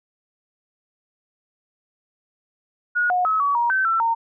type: tone with pitch steps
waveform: sine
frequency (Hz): 1448 / 724 / 1286 / 1134 / 947 / 1540 / 1340 / 918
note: F#6 / F#5 / E6 / C#6 / A#5 / G6 / E6 / A#5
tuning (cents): -38 / -38 / -43 / +39 / +27 / -31 / +28 / -27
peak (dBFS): -17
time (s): 2.95-4.15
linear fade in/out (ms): 20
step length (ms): 150
effects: none